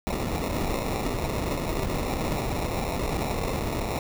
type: noise with sample-and-hold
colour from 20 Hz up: pink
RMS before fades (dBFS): -28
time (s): 0.07-3.99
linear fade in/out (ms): 0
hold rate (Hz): 1575
effects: none